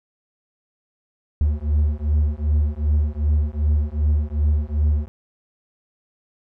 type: beating tone pair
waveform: triangle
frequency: 73.42 / 76.02 Hz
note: D2 / D#2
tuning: 0 / -40 cents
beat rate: 2.6 Hz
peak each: -18 dBFS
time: 1.41-5.08 s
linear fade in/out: 0 ms
effects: none